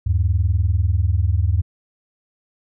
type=tone pair together; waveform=sine; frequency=77.8 / 98.02 Hz; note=D#2 / G2; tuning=0 / 0 cents; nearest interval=major third; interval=400 cents; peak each=-17 dBFS; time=0.06-1.62 s; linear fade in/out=10 ms; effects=tanh soft clip ceiling -7 dBFS